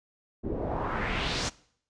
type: noise with low-pass filter sweep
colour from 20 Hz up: pink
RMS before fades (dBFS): -31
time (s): 0.43-1.5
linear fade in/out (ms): 20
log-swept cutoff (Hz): 340 to 6800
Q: 2.2
effects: noise-tail reverb RT60 0.6 s tail -21 dB re dry + resampled to 22050 Hz